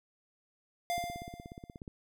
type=tone with exponential decay; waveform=square; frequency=698.5 Hz; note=F5; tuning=in tune; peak=-30 dBFS; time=0.9-1.78 s; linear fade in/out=0 ms; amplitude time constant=190 ms
type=click train; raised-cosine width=3 ms; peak=-31 dBFS; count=16; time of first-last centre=0.98-1.878 s; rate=16.7 Hz
effects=none